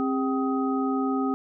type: tone cluster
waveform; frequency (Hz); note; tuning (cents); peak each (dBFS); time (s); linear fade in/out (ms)
sine; 265.7 / 404.4 / 771 / 1257; C4 / G#4 / G5 / D#6; +27 / -46 / -29 / +17; -24 / -31 / -33 / -32; 0-1.34; 0
effects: none